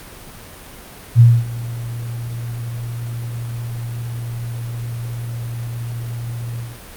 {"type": "tone with ADSR envelope", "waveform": "sine", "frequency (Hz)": 117.8, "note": "A#2", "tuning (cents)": 19, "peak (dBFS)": -3, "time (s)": [1.15, 6.8], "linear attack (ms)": 50, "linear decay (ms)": 240, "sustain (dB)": -20, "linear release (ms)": 220, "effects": ["pink hiss -38 dBFS RMS until 6.96 s", "Opus 48 kbps"]}